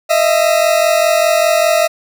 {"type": "tone pair together", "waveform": "40% pulse", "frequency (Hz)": [625, 670], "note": ["D#5", "E5"], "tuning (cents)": [8, 28], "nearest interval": "minor second", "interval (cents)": 120, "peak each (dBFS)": -12, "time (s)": [0.09, 1.88], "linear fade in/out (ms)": 20, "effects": []}